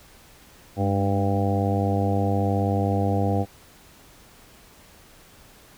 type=harmonic tone with a mistuned harmonic; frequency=99 Hz; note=G2; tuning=18 cents sharp; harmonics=1 / 2 / 3 / 4 / 5 / 6 / 7 / 8; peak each=-23 / -27 / -29 / -34 / -29 / -36 / -30 / -31 dBFS; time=0.76-3.46 s; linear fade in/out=50 ms; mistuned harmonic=2; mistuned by=+49 cents; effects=pink hiss -51 dBFS RMS until 5.77 s